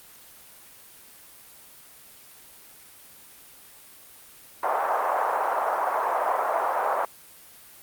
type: band-pass noise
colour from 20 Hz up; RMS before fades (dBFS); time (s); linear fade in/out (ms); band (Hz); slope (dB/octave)
white; -25; 4.63-7.05; 2; 590 to 1100; 24
effects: white hiss -49 dBFS RMS until 7.82 s + Opus 32 kbps